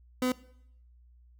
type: tone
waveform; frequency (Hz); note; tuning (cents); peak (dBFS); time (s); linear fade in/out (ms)
30% pulse; 252.9; B3; +41; -23; 0.22-0.32; 2
effects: noise-tail reverb RT60 0.7 s tail -19 dB re dry + added 60 Hz sine -55 dBFS peak until 1.39 s